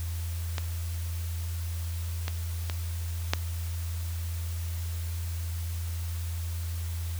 clicks, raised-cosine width 0.2 ms, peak -14 / -15 / -15 / -6 dBFS, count 4, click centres 0.582 / 2.281 / 2.698 / 3.335 s, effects added 84 Hz sine -30 dBFS peak until 7.19 s + white hiss -45 dBFS RMS until 7.19 s

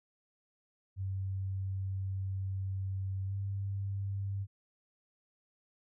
sine tone with pitch glide, 96 to 98.58 Hz, G2 to G2, -36 to +10 cents, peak -33 dBFS, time 0.96-4.47 s, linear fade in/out 50 ms, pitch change +46 cents, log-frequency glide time 3.26-3.34 s, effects none

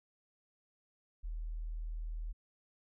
sine tone, 40 Hz, D#1, 49 cents sharp, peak -37 dBFS, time 1.23-2.33 s, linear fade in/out 20 ms, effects none

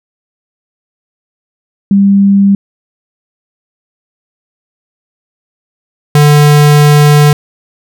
sine / square tone pair in turn, 198.3 / 147.62 Hz, G3 / D3, +20 / +9 cents, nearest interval perfect fourth, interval 511 cents, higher first, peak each -3 dBFS, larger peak neither, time 1.91-2.55 / 6.15-7.33 s, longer second, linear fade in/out 2 ms, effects none

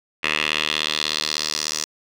10% pulse tone with band-pass filter sweep, 76.5 Hz, D#2, 29 cents flat, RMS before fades -24 dBFS, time 0.23-1.85 s, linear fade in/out 10 ms, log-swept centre 2500 to 5900 Hz, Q 2.7, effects none

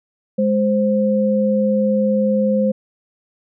sine tone pair together, 207.7 / 522.6 Hz, G#3 / C5, 0 / -2 cents, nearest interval octave + major third, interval 1598 cents, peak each -16 / -17 dBFS, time 0.38-2.72 s, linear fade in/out 10 ms, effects none

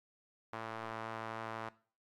sawtooth tone with band-pass filter, 112.1 Hz, A2, 33 cents sharp, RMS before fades -43 dBFS, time 0.53-1.69 s, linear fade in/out 5 ms, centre 1100 Hz, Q 1.3, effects noise-tail reverb RT60 0.4 s tail -18 dB re dry + Opus 48 kbps

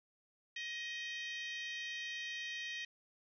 harmonic tone, 628 Hz, D#5, 16 cents sharp, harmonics 3 / 4 / 5 / 6 / 7 / 8 / 9 / 10, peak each -44 / -46 / -47 / -51 / -60 / -60 / -57 / -62 dBFS, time 0.56-2.85 s, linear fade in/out 5 ms, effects none

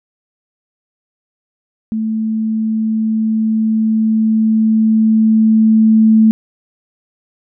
sine tone with level ramp, 220 Hz, A3, in tune, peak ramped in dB -15 to -5 dBFS, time 1.92-6.31 s, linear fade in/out 0 ms, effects none

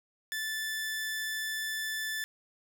sawtooth tone, 1753 Hz, A6, 7 cents flat, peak -29 dBFS, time 0.32-2.24 s, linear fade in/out 0 ms, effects none

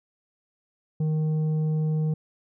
sine tone with tanh clipping, 155.56 Hz, D#3, in tune, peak -23 dBFS, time 1-2.14 s, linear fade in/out 5 ms, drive 6 dB, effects none

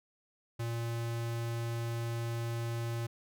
square tone, 116.54 Hz, A#2, in tune, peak -34 dBFS, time 0.59-3.07 s, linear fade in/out 10 ms, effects none

